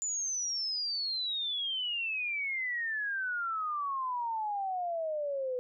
sine exponential sweep, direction down, 7100 to 493.9 Hz, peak -31 dBFS, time 0.02-5.59 s, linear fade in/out 0 ms, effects none

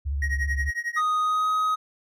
sine tone with vibrato, 70.6 Hz, C#2, 32 cents sharp, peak -24 dBFS, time 0.05-0.71 s, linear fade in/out 20 ms, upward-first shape triangle, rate 15 Hz, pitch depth 110 cents each way
triangle tone with tremolo, 1887 Hz, A#6, 21 cents sharp, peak -21 dBFS, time 0.22-1.02 s, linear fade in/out 2 ms, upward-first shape triangle, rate 11 Hz, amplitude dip 100%
triangle tone with pitch glide, 1244.5 to 1261.1 Hz, D#6 to D#6, 0 to +23 cents, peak -19 dBFS, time 0.96-1.76 s, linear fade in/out 20 ms, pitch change +23 cents, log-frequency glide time 1.21-1.5 s
effects none

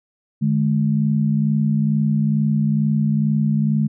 sine tone pair together, 149.76 / 212 Hz, D3 / G#3, +34 / +36 cents, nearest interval tritone, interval 602 cents, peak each -18 dBFS, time 0.41-3.88 s, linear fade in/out 20 ms, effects none

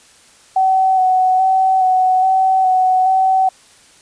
sine tone with vibrato, 752 Hz, F#5, 28 cents sharp, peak -10 dBFS, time 0.56-3.49 s, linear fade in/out 5 ms, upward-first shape square, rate 1.2 Hz, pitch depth 17 cents each way, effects white hiss -47 dBFS RMS until 4.01 s + resampled to 22050 Hz

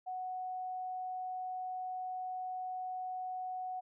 sine tone, 740 Hz, F#5, in tune, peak -37 dBFS, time 0.06-3.81 s, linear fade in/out 20 ms, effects none

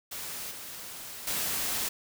white noise with level steps, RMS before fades -38 / -42 / -31 dBFS, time 0.11-1.89 s, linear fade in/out 10 ms, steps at 0.51 / 1.27 s, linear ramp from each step 5 ms, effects none

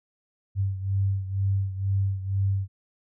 sine beating tone pair, 97.1 / 99.2 Hz, G2 / G2, -16 / +21 cents, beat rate 2.1 Hz, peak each -24 / -29 dBFS, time 0.55-2.68 s, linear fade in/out 50 ms, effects none

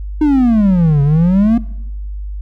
triangle exponential two-way sweep, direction down then up, 311.1 to 138.59 to 238.5 Hz, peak -6 dBFS, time 0.21-1.58 s, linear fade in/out 5 ms, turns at 1.02 s, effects noise-tail reverb RT60 1.0 s tail -21 dB re dry + added 50 Hz sine -21 dBFS peak until 2.41 s

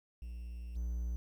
triangle tone with level steps, 59.1 Hz, A#1, 24 cents sharp, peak -39 / -32 dBFS, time 0.22-1.16 s, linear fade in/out 0 ms, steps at 0.75 s, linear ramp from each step 20 ms, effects 11-bit

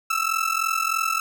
30% pulse ring-modulated tone, 1321 Hz, E6, 3 cents sharp, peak -16 dBFS, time 0.1-1.2 s, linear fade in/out 2 ms, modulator 21.6 Hz, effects none

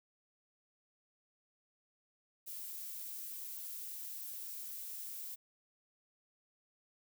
violet noise, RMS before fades -45 dBFS, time 2.46-5.36 s, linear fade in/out 20 ms, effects none

